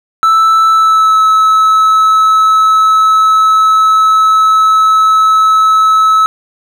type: tone with pitch glide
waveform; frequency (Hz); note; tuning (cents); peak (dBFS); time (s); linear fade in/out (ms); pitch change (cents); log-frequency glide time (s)
triangle; 1318.5 to 1297.3; E6 to E6; 0 to -28; -3; 0.23-6.26; 0; -28; 0.7-1.2
effects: none